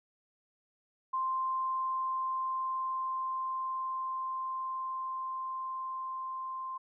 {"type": "tone with level ramp", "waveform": "sine", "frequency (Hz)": 1046.5, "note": "C6", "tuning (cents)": 0, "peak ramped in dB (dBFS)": [-29, -36], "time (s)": [1.13, 6.78], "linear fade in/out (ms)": 10, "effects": []}